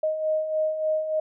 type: beating tone pair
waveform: sine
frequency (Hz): 621 / 624.4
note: D#5 / D#5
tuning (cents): -3 / +6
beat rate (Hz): 3.4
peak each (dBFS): -31 / -23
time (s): 0.03-1.2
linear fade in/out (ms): 5
effects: none